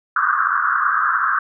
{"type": "band-pass noise", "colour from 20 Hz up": "pink", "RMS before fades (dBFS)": -18, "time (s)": [0.16, 1.39], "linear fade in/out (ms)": 5, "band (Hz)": [1100, 1600], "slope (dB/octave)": 96, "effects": []}